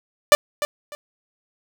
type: tone with echo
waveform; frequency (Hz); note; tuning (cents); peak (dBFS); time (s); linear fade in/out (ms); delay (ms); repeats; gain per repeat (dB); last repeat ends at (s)
sawtooth; 590; D5; +8; -4; 0.32-0.35; 0; 300; 2; -13; 0.95
effects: none